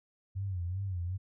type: tone with vibrato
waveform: sine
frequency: 92.5 Hz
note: F#2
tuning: in tune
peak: -32 dBFS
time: 0.35-1.18 s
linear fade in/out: 20 ms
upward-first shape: sine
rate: 2.6 Hz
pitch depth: 120 cents each way
effects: none